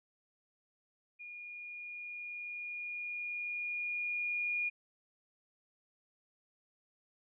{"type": "tone with level ramp", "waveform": "sine", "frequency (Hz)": 2433, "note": "D#7", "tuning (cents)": -39, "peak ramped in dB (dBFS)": [-45, -31], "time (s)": [1.19, 4.7], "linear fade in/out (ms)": 20, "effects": []}